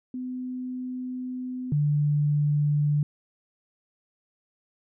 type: tone pair in turn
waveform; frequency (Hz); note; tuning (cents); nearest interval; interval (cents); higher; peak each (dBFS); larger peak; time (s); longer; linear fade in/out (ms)
sine; 253.2 / 147.26; B3 / D3; +43 / +5; major sixth; 938; first; -30 / -20; second; 0.14-1.72 / 1.72-3.03; first; 2
effects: none